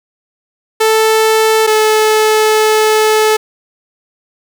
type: tone pair in turn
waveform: sawtooth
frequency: 440 / 432.9 Hz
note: A4 / A4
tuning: 0 / -28 cents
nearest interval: unison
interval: 28 cents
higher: first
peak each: -4 dBFS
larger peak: neither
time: 0.8-1.67 / 1.67-3.37 s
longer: second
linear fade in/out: 10 ms
effects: none